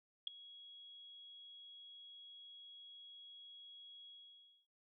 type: tone with ADSR envelope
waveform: sine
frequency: 3322 Hz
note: G#7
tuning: in tune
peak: -32 dBFS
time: 0.27-4.67 s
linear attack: 4 ms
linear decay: 5 ms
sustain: -22 dB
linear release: 590 ms
effects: none